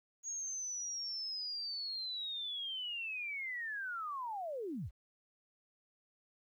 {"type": "linear sweep", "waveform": "sine", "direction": "down", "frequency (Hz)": [6660, 34.65], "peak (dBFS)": -38, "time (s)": [0.23, 4.91], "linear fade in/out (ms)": 50, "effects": ["12-bit"]}